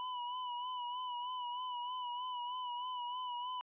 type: tone with vibrato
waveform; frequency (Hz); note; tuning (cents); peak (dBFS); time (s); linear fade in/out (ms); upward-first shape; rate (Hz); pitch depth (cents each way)
square; 987.8; B5; 0; -39; 0-3.61; 0; sine; 3.2; 42
effects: resampled to 8000 Hz